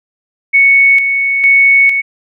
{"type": "tone with tremolo", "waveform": "sine", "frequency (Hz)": 2217, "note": "C#7", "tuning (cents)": 0, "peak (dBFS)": -4, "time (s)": [0.53, 2.02], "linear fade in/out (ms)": 20, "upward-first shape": "square", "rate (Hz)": 1.1, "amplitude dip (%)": 50, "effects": []}